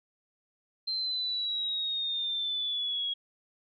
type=exponential sweep; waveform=sine; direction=down; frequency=4140 to 3302 Hz; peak=-29 dBFS; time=0.87-3.14 s; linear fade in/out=10 ms; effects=none